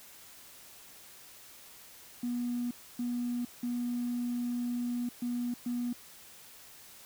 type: tone bursts at uneven times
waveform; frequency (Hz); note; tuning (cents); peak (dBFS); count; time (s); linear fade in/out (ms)
triangle; 242.4; B3; -32; -27; 5; 2.23-2.71 / 2.99-3.45 / 3.63-5.09 / 5.22-5.54 / 5.66-5.93; 5
effects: tanh soft clip ceiling -28 dBFS + white hiss -53 dBFS RMS until 7.05 s